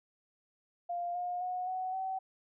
sine tone with pitch steps, 698.5 / 713.6 / 729 / 744.8 / 760.8 Hz, F5 / F5 / F#5 / F#5 / F#5, 0 / +37 / -26 / +11 / +48 cents, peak -33 dBFS, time 0.89-2.19 s, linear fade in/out 10 ms, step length 260 ms, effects none

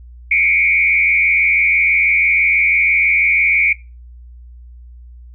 sine tone with frequency modulation, 2284 Hz, D7, 49 cents flat, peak -10 dBFS, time 0.31-3.73 s, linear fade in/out 5 ms, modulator 86.1 Hz, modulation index 1.5, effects noise-tail reverb RT60 0.3 s tail -22 dB re dry + added 60 Hz sine -35 dBFS peak until 5.34 s

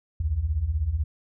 sine beating tone pair, 65 / 81 Hz, C2 / E2, -11 / -30 cents, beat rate 16 Hz, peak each -28 / -24 dBFS, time 0.2-1.04 s, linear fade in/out 5 ms, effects none

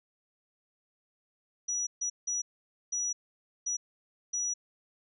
sine tone bursts at uneven times, 5850 Hz, F#8, 21 cents flat, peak -29 dBFS, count 6, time 1.68-1.87 / 2.01-2.1 / 2.27-2.42 / 2.92-3.13 / 3.66-3.77 / 4.33-4.54 s, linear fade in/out 10 ms, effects none

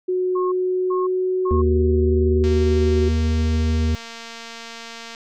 sine tone with pitch glide, 366.9 to 375.3 Hz, F#4 to F#4, -15 to +25 cents, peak -18 dBFS, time 0.08-3.09 s, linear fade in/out 10 ms, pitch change +40 cents, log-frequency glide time 0.48-2.47 s
sine tone bursts, 1084 Hz, C#6, 39 cents flat, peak -25 dBFS, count 3, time 0.35-1.62 s, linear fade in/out 10 ms, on 170 ms, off 380 ms
harmonic tone, 79 Hz, D#2, 27 cents sharp, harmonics 1 / 3 / 5 / 6, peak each -17 / -24 / -34 / -36 dBFS, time 1.51-3.95 s, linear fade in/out 0 ms
click train, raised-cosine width 0.2 ms, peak -19 dBFS, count 624, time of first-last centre 2.44-5.149 s, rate 230 Hz
effects none

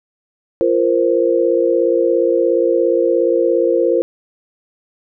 sine chord, F suspended fourth, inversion none, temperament equal with one note detuned, 344.8 / 466.2 / 523.3 Hz, F4 / Bb4 / C5, -22 / 0 / 0 cents, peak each -16 dBFS, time 0.61-4.02 s, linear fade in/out 0 ms, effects none

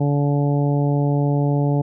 harmonic tone, 143.5 Hz, D3, 40 cents flat, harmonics 1 / 2 / 3 / 4 / 5 / 6, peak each -17 / -23 / -27 / -29 / -31 / -33 dBFS, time 0-1.82 s, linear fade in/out 10 ms, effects none

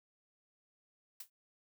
blue noise with exponential decay, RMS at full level -41 dBFS, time 1.2-1.3 s, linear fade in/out 5 ms, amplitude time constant 20 ms, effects none

